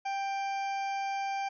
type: harmonic tone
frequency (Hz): 787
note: G5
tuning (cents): +7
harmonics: 1 / 2 / 3 / 4 / 6 / 7 / 8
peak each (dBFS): -31 / -45 / -41 / -52 / -51 / -56 / -55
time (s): 0.05-1.49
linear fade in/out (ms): 10
effects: none

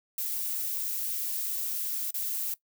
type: noise with dropouts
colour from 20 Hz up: violet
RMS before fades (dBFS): -32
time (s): 0.18-2.54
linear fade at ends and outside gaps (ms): 2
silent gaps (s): 2.108-2.142
effects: noise-tail reverb RT60 0.1 s tail -19 dB re dry

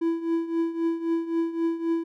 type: tone with tremolo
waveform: triangle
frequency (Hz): 331.9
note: E4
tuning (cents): +12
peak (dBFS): -18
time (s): 0.01-2.04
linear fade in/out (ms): 10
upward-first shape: triangle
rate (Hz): 3.8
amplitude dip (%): 80
effects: none

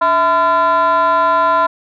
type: tone with frequency modulation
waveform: sine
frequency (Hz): 1015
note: B5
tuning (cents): +47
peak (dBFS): -8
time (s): 0.01-1.67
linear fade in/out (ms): 10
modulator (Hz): 362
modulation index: 0.94
effects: tanh soft clip ceiling -8 dBFS

